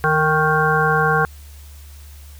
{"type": "harmonic tone with a mistuned harmonic", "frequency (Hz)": 156.3, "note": "D#3", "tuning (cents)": 8, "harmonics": [1, 3, 5, 7, 9, 10], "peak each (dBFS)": [-21, -21, -21, -21, -21, -21], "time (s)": [0.04, 1.25], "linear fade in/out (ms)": 0, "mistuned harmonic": 3, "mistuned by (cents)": -26, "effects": ["added 72 Hz sine -37 dBFS peak until 2.39 s", "white hiss -48 dBFS RMS until 2.39 s"]}